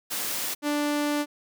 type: high-pass noise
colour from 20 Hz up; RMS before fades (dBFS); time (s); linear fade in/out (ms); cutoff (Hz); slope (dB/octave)
white; -30; 0.1-0.55; 20; 170; 12
type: tone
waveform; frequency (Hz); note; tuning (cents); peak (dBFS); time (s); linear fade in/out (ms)
sawtooth; 293.7; D4; 0; -20; 0.62-1.26; 50
effects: none